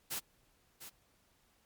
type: noise with echo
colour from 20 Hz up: white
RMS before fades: -38 dBFS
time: 0.1-0.2 s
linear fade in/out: 20 ms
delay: 700 ms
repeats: 1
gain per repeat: -11 dB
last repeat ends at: 0.9 s
effects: pink hiss -71 dBFS RMS until 1.65 s + MP3 96 kbps